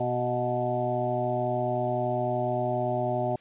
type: harmonic tone with a mistuned harmonic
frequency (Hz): 123.7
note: B2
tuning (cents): +3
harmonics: 1 / 2 / 3 / 5 / 6 / 7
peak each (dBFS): -32 / -35 / -33 / -29 / -31 / -37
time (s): 0-3.36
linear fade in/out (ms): 5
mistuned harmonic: 6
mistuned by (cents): -32
effects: white hiss -57 dBFS RMS until 3.4 s + resampled to 8000 Hz